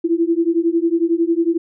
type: beating tone pair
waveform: sine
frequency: 329.6 / 340.6 Hz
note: E4 / F4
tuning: 0 / -43 cents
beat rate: 11 Hz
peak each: -17 dBFS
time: 0.04-1.58 s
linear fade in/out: 10 ms
effects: none